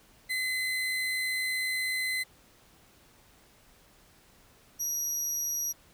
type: tone pair in turn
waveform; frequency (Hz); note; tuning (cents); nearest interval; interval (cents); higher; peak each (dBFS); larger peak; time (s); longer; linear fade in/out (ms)
35% pulse; 2037 / 5775; C7 / F#8; -47 / -43; octave + tritone; 1804; second; -27; neither; 0.29-2.24 / 4.79-5.73; first; 20
effects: pink hiss -60 dBFS RMS until 5.93 s